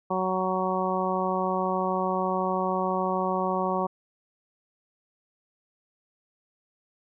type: harmonic tone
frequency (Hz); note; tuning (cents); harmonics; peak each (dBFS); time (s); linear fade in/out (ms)
186.4; F#3; +13; 1 / 2 / 3 / 4 / 5 / 6; -31 / -31 / -31 / -31 / -31 / -31; 0.1-3.87; 10
effects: none